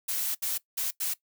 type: noise bursts at uneven times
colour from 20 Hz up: blue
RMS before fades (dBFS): -30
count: 4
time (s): 0.08-0.35 / 0.42-0.58 / 0.77-0.91 / 1-1.14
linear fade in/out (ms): 10
effects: noise-tail reverb RT60 0.1 s tail -19 dB re dry